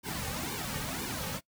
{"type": "noise with flanger", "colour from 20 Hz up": "pink", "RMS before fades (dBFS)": -36, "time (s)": [0.03, 1.41], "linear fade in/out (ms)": 50, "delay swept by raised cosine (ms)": [1.5, 3], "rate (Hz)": 2, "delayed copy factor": -0.95, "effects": ["noise-tail reverb RT60 0.1 s tail -21 dB re dry"]}